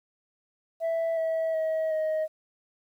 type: tone with pitch steps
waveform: sine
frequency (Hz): 659.3 / 648.3 / 637.6 / 627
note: E5 / E5 / D#5 / D#5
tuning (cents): 0 / -29 / +42 / +13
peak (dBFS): -22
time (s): 0.8-2.28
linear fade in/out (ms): 50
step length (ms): 370
effects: tanh soft clip ceiling -24 dBFS + 10-bit